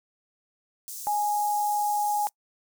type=high-pass noise; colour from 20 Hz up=pink; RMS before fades=-38 dBFS; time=0.88-2.29 s; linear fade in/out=0 ms; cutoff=6100 Hz; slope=24 dB/octave
type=tone; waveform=sine; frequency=830.6 Hz; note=G#5; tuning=in tune; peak=-23 dBFS; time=1.07-2.27 s; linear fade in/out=0 ms
effects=noise-tail reverb RT60 0.1 s tail -25 dB re dry